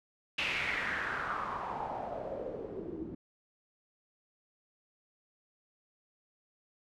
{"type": "noise with low-pass filter sweep", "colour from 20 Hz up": "white", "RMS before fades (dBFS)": -37, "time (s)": [0.38, 3.15], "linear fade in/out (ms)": 5, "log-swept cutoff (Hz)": [2800, 290], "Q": 4.4, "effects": []}